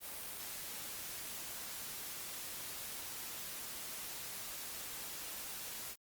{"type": "noise", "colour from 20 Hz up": "white", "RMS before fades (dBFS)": -45, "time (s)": [0, 5.96], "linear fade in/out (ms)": 50, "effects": ["Opus 32 kbps"]}